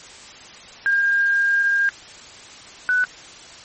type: tone pair in turn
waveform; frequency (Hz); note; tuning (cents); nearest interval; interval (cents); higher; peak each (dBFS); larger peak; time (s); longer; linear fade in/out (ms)
sine; 1609 / 1491.1; G6 / F#6; +45 / +13; minor second; 132; first; -15; neither; 0.86-1.89 / 2.89-3.04; first; 0
effects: white hiss -41 dBFS RMS until 3.64 s + MP3 32 kbps